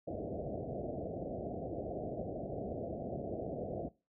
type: low-pass noise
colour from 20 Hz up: white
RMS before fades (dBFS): -40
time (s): 0.07-3.89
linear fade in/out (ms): 10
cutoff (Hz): 710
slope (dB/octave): 96
effects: noise-tail reverb RT60 0.3 s tail -21 dB re dry + high-pass 60 Hz 12 dB/octave